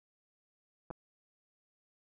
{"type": "clicks", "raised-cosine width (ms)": 1, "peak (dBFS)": -29, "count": 2, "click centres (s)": [0.904, 0.91], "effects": []}